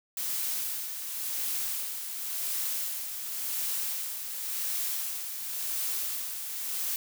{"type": "noise with tremolo", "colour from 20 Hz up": "blue", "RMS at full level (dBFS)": -31, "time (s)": [0.17, 6.96], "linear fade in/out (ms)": 2, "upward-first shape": "sine", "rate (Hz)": 0.92, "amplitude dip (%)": 50, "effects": []}